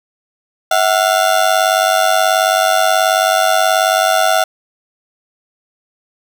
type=ring-modulated tone; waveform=30% pulse; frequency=698.5 Hz; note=F5; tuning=in tune; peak=-5 dBFS; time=0.71-4.44 s; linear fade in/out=5 ms; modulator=49.3 Hz; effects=none